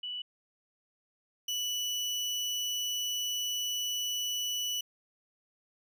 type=tone pair in turn; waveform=sine / 30% pulse; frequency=2960 / 2960 Hz; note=F#7 / F#7; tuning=0 / 0 cents; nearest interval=unison; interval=0 cents; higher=neither; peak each=-35 / -28 dBFS; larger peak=second; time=0.03-0.22 / 1.48-4.81 s; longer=second; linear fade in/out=5 ms; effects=none